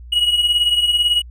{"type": "beating tone pair", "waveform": "triangle", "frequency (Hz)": [2891, 2909], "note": ["F#7", "F#7"], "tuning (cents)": [-41, -30], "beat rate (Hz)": 18, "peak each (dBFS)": [-19, -13], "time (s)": [0.12, 1.22], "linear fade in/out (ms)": 10, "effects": ["added 60 Hz sine -34 dBFS peak until 1.3 s"]}